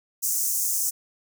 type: high-pass noise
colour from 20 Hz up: pink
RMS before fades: -25 dBFS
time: 0.22-0.91 s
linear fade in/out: 20 ms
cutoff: 6000 Hz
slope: 48 dB/octave
effects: none